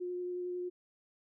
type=tone with vibrato; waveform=sine; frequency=358.1 Hz; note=F4; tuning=43 cents sharp; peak=-35 dBFS; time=0-0.7 s; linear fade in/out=20 ms; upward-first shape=sine; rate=11 Hz; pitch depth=9 cents each way; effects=none